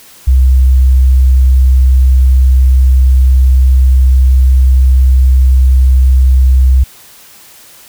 sine tone, 64.7 Hz, C2, 19 cents flat, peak -3 dBFS, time 0.27-6.84 s, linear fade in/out 10 ms, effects white hiss -38 dBFS RMS until 7.88 s

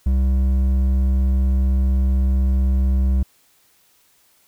triangle tone with hard clipping, 65.41 Hz, C2, in tune, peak -16 dBFS, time 0.06-3.23 s, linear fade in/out 5 ms, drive 10 dB, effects white hiss -58 dBFS RMS until 4.47 s

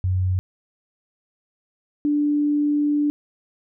sine tone pair in turn, 92.5 / 293.7 Hz, F#2 / D4, 0 / 0 cents, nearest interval octave + minor sixth, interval 2000 cents, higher second, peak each -18 / -17 dBFS, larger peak second, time 0.04-0.39 / 2.05-3.1 s, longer second, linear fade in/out 0 ms, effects none

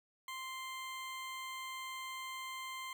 20% pulse tone, 1046.5 Hz, C6, in tune, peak -37 dBFS, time 0.28-2.93 s, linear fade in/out 2 ms, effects none

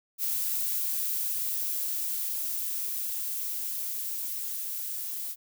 violet noise with level ramp, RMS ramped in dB -29 to -35 dBFS, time 0.18-5.36 s, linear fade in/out 50 ms, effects none

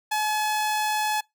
sawtooth tone, 853 Hz, G#5, 46 cents sharp, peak -19 dBFS, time 0.11-1.21 s, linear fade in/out 10 ms, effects noise-tail reverb RT60 0.2 s tail -26 dB re dry

